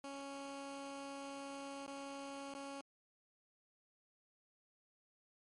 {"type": "tone with dropouts", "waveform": "15% pulse", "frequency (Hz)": 277.2, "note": "C#4", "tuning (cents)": 0, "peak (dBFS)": -39, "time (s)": [0.04, 2.81], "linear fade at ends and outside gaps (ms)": 1, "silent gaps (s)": [[1.864, 1.877], [2.54, 2.549]], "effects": ["MP3 48 kbps"]}